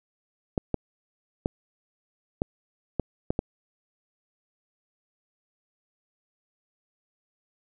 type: clicks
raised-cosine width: 2 ms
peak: -11 dBFS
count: 7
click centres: 0.578 / 0.743 / 1.459 / 2.419 / 2.997 / 3.305 / 3.391 s
effects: none